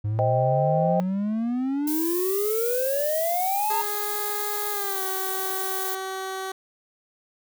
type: exponential sweep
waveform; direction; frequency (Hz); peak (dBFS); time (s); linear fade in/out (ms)
triangle; up; 102.8 to 925; -21; 0.04-3.82; 10
type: chord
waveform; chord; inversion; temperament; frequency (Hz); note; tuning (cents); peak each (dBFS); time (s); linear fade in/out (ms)
sine; C minor; none; just; 523.3 / 627.9 / 784.9; C5 / Eb5 / G5; 0 / +16 / +2; -25 / -24 / -25; 0.19-1; 0
type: noise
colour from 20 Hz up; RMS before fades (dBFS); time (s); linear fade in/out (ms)
violet; -30; 1.87-5.95; 5
type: tone with pitch glide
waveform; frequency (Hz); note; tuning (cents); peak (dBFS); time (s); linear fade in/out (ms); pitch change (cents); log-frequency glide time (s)
15% pulse; 415.3 to 380.8; G#4 to F#4; 0 to +50; -23; 3.7-6.52; 5; -150; 4.71-5.03
effects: none